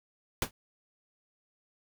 pink noise with exponential decay, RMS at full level -25 dBFS, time 0.42-0.51 s, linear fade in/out 2 ms, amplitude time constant 19 ms, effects none

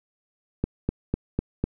click train, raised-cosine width 3 ms, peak -10 dBFS, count 5, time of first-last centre 0.64-1.64 s, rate 4 Hz, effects none

